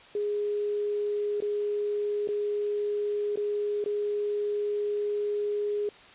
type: tone with dropouts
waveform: sine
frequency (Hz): 414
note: G#4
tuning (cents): -5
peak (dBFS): -26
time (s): 0.15-5.89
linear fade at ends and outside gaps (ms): 2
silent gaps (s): 1.404-1.422 / 2.275-2.287 / 3.358-3.373 / 3.841-3.86
effects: white hiss -51 dBFS RMS until 6.14 s + resampled to 8000 Hz